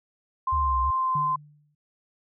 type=tone with pitch glide; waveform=sine; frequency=1046.5 to 1035.1 Hz; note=C6 to C6; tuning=0 to -19 cents; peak=-22 dBFS; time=0.47-1.36 s; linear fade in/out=5 ms; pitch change=-19 cents; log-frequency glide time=0.96-1.15 s
type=linear two-way sweep; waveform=sine; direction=down then up; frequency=76.4 to 62.5 to 76.4 Hz; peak=-26 dBFS; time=0.52-0.91 s; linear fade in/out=10 ms; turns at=0.82 s
type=tone with exponential decay; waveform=sine; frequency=148.1 Hz; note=D3; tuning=15 cents sharp; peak=-28 dBFS; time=1.15-1.75 s; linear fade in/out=5 ms; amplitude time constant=130 ms
effects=none